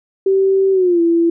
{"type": "tone with pitch glide", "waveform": "sine", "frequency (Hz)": [386.3, 336.3], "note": ["G4", "E4"], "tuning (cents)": [-25, 35], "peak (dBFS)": -10, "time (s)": [0.26, 1.3], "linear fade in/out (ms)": 5, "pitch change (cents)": -240, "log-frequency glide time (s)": [0.72, 1.01], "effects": []}